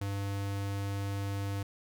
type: tone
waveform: square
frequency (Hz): 99.5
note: G2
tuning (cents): +26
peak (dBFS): -33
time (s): 0.01-1.63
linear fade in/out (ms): 5
effects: none